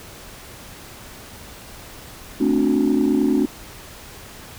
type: chord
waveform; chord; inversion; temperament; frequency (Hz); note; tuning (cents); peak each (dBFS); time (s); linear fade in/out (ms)
sine; D dominant seventh; second; just; 220.2 / 264.3 / 293.7 / 367.1; A3 / C4 / D4 / F#4; +2 / +18 / 0 / -14; -21 / -19 / -18 / -22; 2.4-3.46; 10
effects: tanh soft clip ceiling -9 dBFS + pink hiss -40 dBFS RMS until 4.58 s

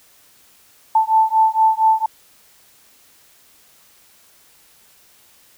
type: beating tone pair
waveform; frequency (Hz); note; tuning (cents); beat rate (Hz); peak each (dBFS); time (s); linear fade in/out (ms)
sine; 880 / 884.3; A5 / A5; 0 / +8; 4.3; -15; 0.95-2.06; 5
effects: white hiss -52 dBFS RMS until 5.57 s

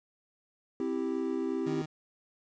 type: chord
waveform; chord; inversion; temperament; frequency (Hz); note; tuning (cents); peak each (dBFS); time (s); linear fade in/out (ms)
triangle; C major; none; equal; 261.6 / 329.6 / 392; C4 / E4 / G4; 0 / 0 / 0; -32; 0.8-1.82; 2
type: tone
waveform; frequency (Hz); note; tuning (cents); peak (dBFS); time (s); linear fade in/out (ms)
30% pulse; 154.8; D#3; -9; -33; 1.66-1.86; 10
effects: resampled to 16000 Hz + 10-bit

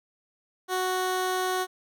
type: tone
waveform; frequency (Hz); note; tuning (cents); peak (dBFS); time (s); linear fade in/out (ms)
15% pulse; 370; F#4; 0; -19; 0.68-1.67; 50
effects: none

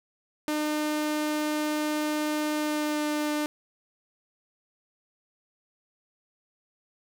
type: tone with pitch glide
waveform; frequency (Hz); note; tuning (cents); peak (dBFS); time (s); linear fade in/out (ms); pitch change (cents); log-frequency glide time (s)
sawtooth; 302.7 to 299.6; D#4 to D4; -48 to +35; -22; 0.48-3.46; 0; -17; 2.55-3.1
effects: none

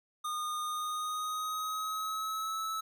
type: tone with pitch glide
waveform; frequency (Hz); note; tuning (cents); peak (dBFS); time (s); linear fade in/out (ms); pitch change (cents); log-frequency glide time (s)
square; 1224 to 1304.3; D#6 to E6; -29 to -19; -34; 0.24-2.81; 10; +110; 0.64-2.65
effects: none

